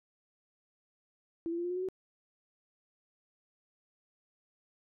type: tone with pitch steps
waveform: sine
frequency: 332.7 / 339.5 / 346.4 / 353.5 / 360.7 / 368.1 / 375.6 Hz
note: E4 / F4 / F4 / F4 / F#4 / F#4 / F#4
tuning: +16 / -49 / -14 / +21 / -44 / -9 / +26 cents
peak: -32 dBFS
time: 1.46-1.887 s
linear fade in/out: 0 ms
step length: 61 ms
effects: none